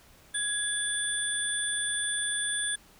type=tone cluster; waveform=sine; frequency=1669 / 3462 / 9160 Hz; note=G#6 / A7 / D9; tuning=+8 / -29 / -44 cents; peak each=-33 / -34 / -30 dBFS; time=0.34-2.76 s; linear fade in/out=10 ms; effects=pink hiss -57 dBFS RMS until 2.99 s